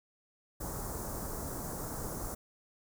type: band-stop noise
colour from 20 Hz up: pink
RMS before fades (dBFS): -39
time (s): 0.6-2.35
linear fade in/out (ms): 10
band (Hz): 1300 to 6400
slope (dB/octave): 24
effects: none